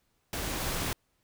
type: noise with level steps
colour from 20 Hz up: pink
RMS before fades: -34 / -32 dBFS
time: 0.33-0.93 s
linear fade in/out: 2 ms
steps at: 0.6 s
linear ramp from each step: 5 ms
effects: pink hiss -74 dBFS RMS until 1.23 s